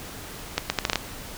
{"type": "accelerating click train", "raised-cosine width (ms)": 0.2, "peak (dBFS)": -4, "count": 7, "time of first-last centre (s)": [0.58, 0.957], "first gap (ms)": 120, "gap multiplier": 0.73, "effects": ["pink hiss -39 dBFS RMS until 1.37 s"]}